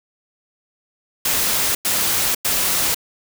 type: noise bursts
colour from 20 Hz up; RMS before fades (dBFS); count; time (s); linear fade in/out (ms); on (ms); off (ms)
white; -19; 3; 1.25-2.946; 5; 500; 98
effects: none